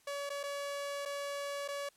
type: tone with dropouts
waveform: sawtooth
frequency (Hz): 567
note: C#5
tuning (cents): +39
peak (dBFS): -33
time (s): 0.07-1.89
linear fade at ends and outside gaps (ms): 5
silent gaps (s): 0.294-0.301 / 0.432-0.436 / 1.053-1.057 / 1.679-1.685
effects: white hiss -67 dBFS RMS until 1.96 s + low-pass 11000 Hz 12 dB/octave